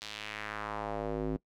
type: tone with band-pass filter sweep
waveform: square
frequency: 53 Hz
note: G#1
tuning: 36 cents sharp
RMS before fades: -37 dBFS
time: 0.01-1.37 s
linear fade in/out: 10 ms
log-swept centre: 4300 to 290 Hz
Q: 1.7
effects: noise-tail reverb RT60 0.1 s tail -21 dB re dry